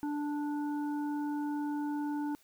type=harmonic tone; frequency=293.7 Hz; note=D4; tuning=in tune; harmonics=1 / 3 / 5; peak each=-32 / -41 / -50 dBFS; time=0.03-2.35 s; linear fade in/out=0 ms; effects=white hiss -65 dBFS RMS until 2.43 s